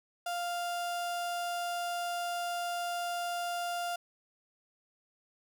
35% pulse tone, 698.5 Hz, F5, in tune, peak -31 dBFS, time 0.26-3.96 s, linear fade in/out 5 ms, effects none

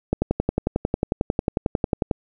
click train, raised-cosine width 2 ms, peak -6 dBFS, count 23, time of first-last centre 0.13-2.112 s, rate 11.1 Hz, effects none

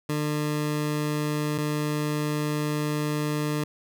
20% pulse tone pair in turn, 150 / 150 Hz, D3 / D3, +37 / +37 cents, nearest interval unison, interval 0 cents, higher neither, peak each -20 dBFS, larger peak neither, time 0.09-1.58 / 1.58-3.64 s, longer second, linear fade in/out 5 ms, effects none

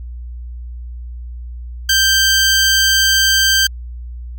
15% pulse tone, 1568 Hz, G6, in tune, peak -4 dBFS, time 1.89-3.67 s, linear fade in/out 5 ms, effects added 60 Hz sine -26 dBFS peak until 4.38 s + Opus 48 kbps

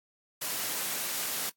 white high-pass noise, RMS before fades -33 dBFS, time 0.41-1.5 s, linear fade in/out 10 ms, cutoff 160 Hz, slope 12 dB/octave, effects noise-tail reverb RT60 0.1 s tail -19 dB re dry + AAC 64 kbps

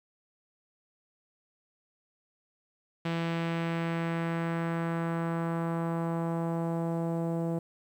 sawtooth tone with low-pass filter sweep, 166.7 Hz, E3, 20 cents sharp, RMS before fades -31 dBFS, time 3.05-7.59 s, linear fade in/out 5 ms, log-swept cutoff 3100 to 610 Hz, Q 1.4, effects 10-bit

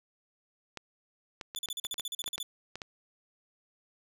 clicks, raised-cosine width 0.2 ms, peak -22 dBFS, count 12, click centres 0.773 / 1.412 / 1.549 / 1.687 / 1.85 / 1.942 / 1.997 / 2.241 / 2.279 / 2.38 / 2.756 / 2.818 s
sawtooth tone bursts, 3481 Hz, A7, 19 cents flat, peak -31 dBFS, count 13, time 1.56-2.429 s, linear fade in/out 2 ms, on 29 ms, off 41 ms
effects none

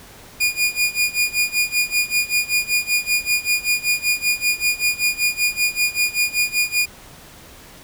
sawtooth tone with tremolo, 2437 Hz, D#7, 37 cents flat, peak -11 dBFS, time 0.4-6.86 s, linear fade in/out 10 ms, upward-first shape sine, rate 5.2 Hz, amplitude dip 90%, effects pink hiss -43 dBFS RMS until 7.83 s

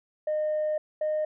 sine tone pair in turn, 612 / 614.3 Hz, D#5 / D#5, -29 / -22 cents, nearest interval unison, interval 7 cents, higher second, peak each -23 dBFS, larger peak neither, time 0.27-0.78 / 1.01-1.25 s, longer first, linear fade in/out 5 ms, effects tanh soft clip ceiling -22 dBFS

